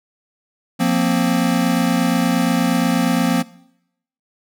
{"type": "chord", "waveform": "square", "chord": "F suspended fourth", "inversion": "none", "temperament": "equal with one note detuned", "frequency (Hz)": [175.93, 233.1, 261.6], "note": ["F3", "Bb3", "C4"], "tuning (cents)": [13, 0, 0], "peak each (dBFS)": -20, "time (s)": [0.79, 3.43], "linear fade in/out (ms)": 20, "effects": ["noise-tail reverb RT60 0.8 s tail -21 dB re dry"]}